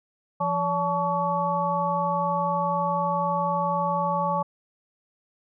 sine tone cluster, 172 / 570 / 868 / 1128 Hz, F3 / C#5 / A5 / C#6, -26 / +48 / -24 / +30 cents, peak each -30 / -29 / -26 / -27 dBFS, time 0.4-4.43 s, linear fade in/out 10 ms, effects none

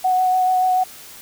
sine tone with vibrato, 740 Hz, F#5, in tune, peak -14 dBFS, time 0.04-0.84 s, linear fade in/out 10 ms, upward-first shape sine, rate 6.9 Hz, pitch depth 12 cents each way, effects white hiss -40 dBFS RMS until 1.21 s

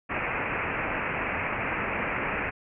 white low-pass noise, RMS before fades -30 dBFS, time 0.09-2.51 s, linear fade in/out 20 ms, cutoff 2600 Hz, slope 96 dB/octave, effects none

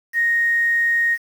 sine tone with quantisation, 1864.7 Hz, A#6, in tune, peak -15 dBFS, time 0.13-1.18 s, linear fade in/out 50 ms, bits 7, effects none

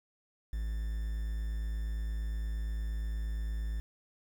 triangle tone with quantisation, 54.3 Hz, A1, 22 cents flat, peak -30 dBFS, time 0.53-3.8 s, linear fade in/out 0 ms, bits 9, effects none

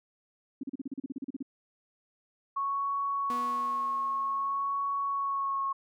sine tone bursts, 270 Hz, C#4, 45 cents flat, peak -32 dBFS, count 14, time 0.61-1.427 s, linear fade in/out 5 ms, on 24 ms, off 37 ms
sine tone with vibrato, 1103 Hz, C#6, 9 cents flat, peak -28 dBFS, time 2.56-5.73 s, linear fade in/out 10 ms, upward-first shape sine, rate 0.53 Hz, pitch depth 20 cents each way
sawtooth tone with exponential decay, 243.8 Hz, B3, 22 cents flat, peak -33 dBFS, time 3.3-5.14 s, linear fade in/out 0 ms, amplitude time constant 400 ms
effects none

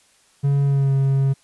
triangle tone with pitch glide, 140.4 to 136.25 Hz, C#3 to C#3, +22 to -29 cents, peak -13 dBFS, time 0.43-1.34 s, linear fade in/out 20 ms, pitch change -51 cents, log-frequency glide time 0.64-0.93 s, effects white hiss -57 dBFS RMS until 1.43 s + resampled to 24000 Hz

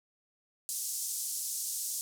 pink band-pass noise, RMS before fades -36 dBFS, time 0.69-2.01 s, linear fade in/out 0 ms, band 6000 to 13000 Hz, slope 24 dB/octave, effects none

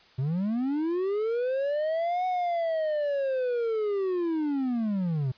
triangle linear two-way sweep, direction up then down, 123.47 to 742 to 123.47 Hz, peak -23 dBFS, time 0.18-5.32 s, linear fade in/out 10 ms, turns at 2.26 s, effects white hiss -57 dBFS RMS until 5.37 s + resampled to 11025 Hz

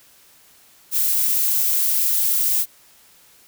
violet noise, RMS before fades -19 dBFS, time 0.91-2.66 s, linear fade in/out 50 ms, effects white hiss -52 dBFS RMS until 3.47 s

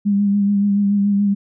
sine tone with vibrato, 201.8 Hz, G#3, 49 cents flat, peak -13 dBFS, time 0.05-1.35 s, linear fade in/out 20 ms, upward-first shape sine, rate 7 Hz, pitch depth 27 cents each way, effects none

